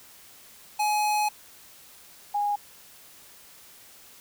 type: tone pair in turn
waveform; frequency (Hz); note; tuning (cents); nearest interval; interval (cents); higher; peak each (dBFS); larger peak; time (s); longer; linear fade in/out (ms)
square / sine; 842 / 821.8; G#5 / G#5; +24 / -18; unison; 42; first; -23; neither; 0.79-1.29 / 2.34-2.56; first; 10
effects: white hiss -51 dBFS RMS until 4.2 s